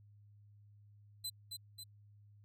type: tone with echo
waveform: sawtooth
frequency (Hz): 4046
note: B7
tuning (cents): +41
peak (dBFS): -36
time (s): 1.24-1.3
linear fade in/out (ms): 10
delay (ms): 270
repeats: 2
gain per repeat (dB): -4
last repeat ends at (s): 1.84
effects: added 103 Hz sine -59 dBFS peak until 2.44 s